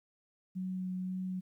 sine tone with vibrato, 185 Hz, F#3, in tune, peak -34 dBFS, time 0.55-1.41 s, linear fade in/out 20 ms, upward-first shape sine, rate 1.9 Hz, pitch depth 9 cents each way, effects 12-bit

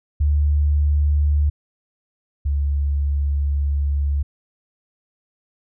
sine tone pair in turn, 73.42 / 71.21 Hz, D2 / C#2, 0 / +47 cents, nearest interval minor second, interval 53 cents, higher first, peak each -14 / -17 dBFS, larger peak first, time 0.2-1.5 / 2.45-4.23 s, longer second, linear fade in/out 10 ms, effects none

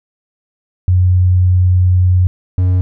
sine / triangle tone pair in turn, 91 / 91.39 Hz, F#2 / F#2, -28 / -21 cents, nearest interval unison, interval 7 cents, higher second, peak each -7 dBFS, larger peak neither, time 0.88-2.27 / 2.58-2.81 s, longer first, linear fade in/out 0 ms, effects none

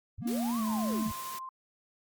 sine linear two-way sweep, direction up then down, 61.74 to 1174.7 to 61.74 Hz, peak -37 dBFS, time 0.18-1.12 s, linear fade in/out 5 ms, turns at 0.59 s
triangle tone with pitch glide, 236 to 218.9 Hz, A#3 to A3, +22 to -9 cents, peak -27 dBFS, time 0.21-1.12 s, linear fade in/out 50 ms, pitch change -131 cents, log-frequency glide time 0.56-0.61 s
white high-pass noise, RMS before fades -43 dBFS, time 0.27-1.39 s, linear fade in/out 5 ms, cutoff 100 Hz, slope 96 dB/octave
sine tone with tremolo, 1046.5 Hz, C6, in tune, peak -37 dBFS, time 0.64-1.49 s, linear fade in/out 2 ms, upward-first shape triangle, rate 13 Hz, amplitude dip 25%
effects Opus 48 kbps

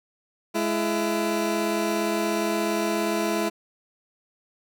20% pulse tone pair together, 211.7 / 336.1 Hz, G#3 / E4, +33 / +34 cents, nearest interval minor sixth, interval 801 cents, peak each -22 / -20 dBFS, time 0.54-3.5 s, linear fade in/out 20 ms, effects none

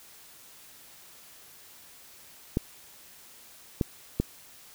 clicks, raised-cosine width 3 ms, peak -11 dBFS, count 3, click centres 2.571 / 3.812 / 4.2 s, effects white hiss -52 dBFS RMS until 4.74 s

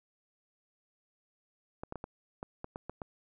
clicks, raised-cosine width 1 ms, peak -25 dBFS, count 9, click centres 1.835 / 1.924 / 1.957 / 2.041 / 2.429 / 2.644 / 2.759 / 2.896 / 3.018 s, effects none

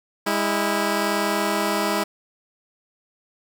10% pulse tone pair together, 203.8 / 326 Hz, G#3 / E4, -32 / -19 cents, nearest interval minor sixth, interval 813 cents, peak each -15 dBFS, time 0.26-2.04 s, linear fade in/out 10 ms, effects none

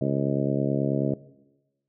harmonic tone, 69.3 Hz, C#2, in tune, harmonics 2 / 3 / 4 / 5 / 6 / 7 / 8 / 9, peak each -27 / -29 / -29 / -31 / -33 / -36 / -34 / -32 dBFS, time 0.01-1.14 s, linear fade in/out 5 ms, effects noise-tail reverb RT60 1.0 s tail -18 dB re dry

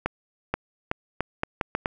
accelerating click train, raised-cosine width 0.5 ms, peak -9 dBFS, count 8, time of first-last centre 0.06-1.859 s, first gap 480 ms, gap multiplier 0.78, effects none

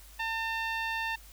10% pulse tone with low-pass filter, 900 Hz, A5, 39 cents sharp, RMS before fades -33 dBFS, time 0.19-1.16 s, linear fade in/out 10 ms, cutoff 2400 Hz, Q 1.1, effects added 50 Hz sine -51 dBFS peak until 1.32 s + white hiss -55 dBFS RMS until 1.32 s

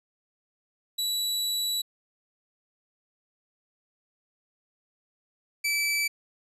sawtooth tone pair in turn, 3931 / 2313 Hz, B7 / D7, -9 / -27 cents, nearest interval major sixth, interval 918 cents, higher first, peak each -23 / -21 dBFS, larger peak second, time 0.98-1.82 / 5.64-6.08 s, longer first, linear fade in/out 10 ms, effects resampled to 32000 Hz

